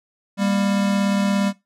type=tone pair together; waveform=square; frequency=198.6 / 235.8 Hz; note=G3 / A#3; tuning=+23 / +20 cents; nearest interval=minor third; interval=297 cents; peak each=-19 / -27 dBFS; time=0.37-1.53 s; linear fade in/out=50 ms; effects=noise-tail reverb RT60 0.2 s tail -18 dB re dry + low-pass 9000 Hz 12 dB/octave